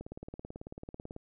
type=click train; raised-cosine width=2 ms; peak=-29 dBFS; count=22; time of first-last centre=0.01-1.164 s; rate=18.2 Hz; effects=none